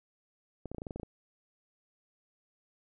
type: clicks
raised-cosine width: 2 ms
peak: -26 dBFS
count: 10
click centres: 0.657 / 0.716 / 0.747 / 0.783 / 0.819 / 0.868 / 0.908 / 0.96 / 0.998 / 1.032 s
effects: none